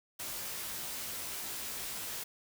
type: noise with comb filter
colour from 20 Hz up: white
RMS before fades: -40 dBFS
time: 0.19-2.24 s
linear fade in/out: 10 ms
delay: 17 ms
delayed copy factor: -0.9
effects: none